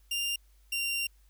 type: tone pair in turn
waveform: sawtooth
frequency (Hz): 2794 / 2770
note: F7 / F7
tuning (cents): 0 / -15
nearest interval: unison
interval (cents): 15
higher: first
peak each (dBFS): -26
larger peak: neither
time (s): 0.11-0.36 / 0.72-1.07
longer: second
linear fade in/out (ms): 5
effects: added 50 Hz sine -58 dBFS peak until 1.29 s + white hiss -70 dBFS RMS until 1.29 s